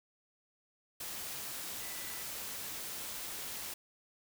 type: tone in noise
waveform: sine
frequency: 1984 Hz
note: B6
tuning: 7 cents sharp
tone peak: -53 dBFS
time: 1.8-2.23 s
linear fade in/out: 5 ms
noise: white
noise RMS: -42 dBFS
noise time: 1-3.74 s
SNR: -14 dB
effects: none